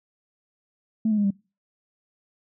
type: tone with pitch steps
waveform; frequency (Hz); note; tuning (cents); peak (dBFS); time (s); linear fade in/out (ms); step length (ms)
sine; 220.6 / 212.7 / 205.1 / 197.78; A3 / G#3 / G#3 / G3; +5 / +42 / -21 / +16; -18; 1.05-1.306; 5; 64
effects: noise-tail reverb RT60 0.3 s tail -24 dB re dry + tanh soft clip ceiling -14 dBFS